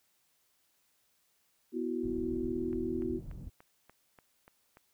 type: chord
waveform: sine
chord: B suspended fourth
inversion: none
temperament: equal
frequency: 246.9 / 329.6 / 370 Hz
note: B3 / E4 / F#4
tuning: 0 / 0 / 0 cents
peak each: -36 dBFS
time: 1.72-3.21 s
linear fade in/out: 50 ms
type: low-pass noise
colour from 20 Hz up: pink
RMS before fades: -44 dBFS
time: 2.02-3.5 s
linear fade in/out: 20 ms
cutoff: 180 Hz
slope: 12 dB/octave
type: click train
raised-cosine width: 0.5 ms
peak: -39 dBFS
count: 8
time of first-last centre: 2.73-4.771 s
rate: 3.43 Hz
effects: white hiss -73 dBFS RMS until 4.93 s

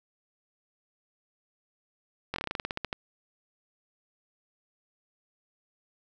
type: slowing click train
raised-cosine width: 0.3 ms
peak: -15 dBFS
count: 14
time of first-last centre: 2.34-2.929 s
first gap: 21 ms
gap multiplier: 1.12
effects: none

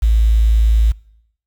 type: tone with quantisation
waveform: sine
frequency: 55 Hz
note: A1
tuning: in tune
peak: -9 dBFS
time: 0.02-0.92 s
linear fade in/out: 10 ms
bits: 6
effects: noise-tail reverb RT60 0.8 s tail -24 dB re dry

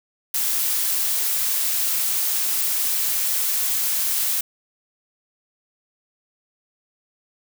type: noise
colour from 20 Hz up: blue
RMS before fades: -22 dBFS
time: 0.34-4.41 s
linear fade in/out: 5 ms
effects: none

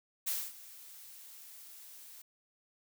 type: noise with ADSR envelope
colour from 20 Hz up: blue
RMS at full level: -33 dBFS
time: 0.26-2.22 s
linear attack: 19 ms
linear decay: 240 ms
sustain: -19 dB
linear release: 6 ms
effects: none

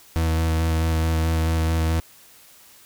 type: tone with vibrato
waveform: 40% pulse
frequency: 80.9 Hz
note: E2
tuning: 32 cents flat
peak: -18 dBFS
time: 0.16-2 s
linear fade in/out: 0 ms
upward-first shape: square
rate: 4.6 Hz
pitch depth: 13 cents each way
effects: white hiss -50 dBFS RMS until 2.85 s

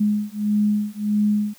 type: beating tone pair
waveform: sine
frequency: 208.2 / 209.8 Hz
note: G#3 / G#3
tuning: +5 / +18 cents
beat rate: 1.6 Hz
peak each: -21 dBFS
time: 0-1.54 s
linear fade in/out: 10 ms
effects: white hiss -51 dBFS RMS until 1.58 s

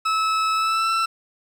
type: tone with pitch glide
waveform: 40% pulse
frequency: 1300 to 1335.8 Hz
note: E6 to E6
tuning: -24 to +23 cents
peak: -18 dBFS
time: 0.05-1.06 s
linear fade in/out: 10 ms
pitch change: +47 cents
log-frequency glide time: 0.53-0.91 s
effects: low-pass 7000 Hz 12 dB/octave + 8-bit

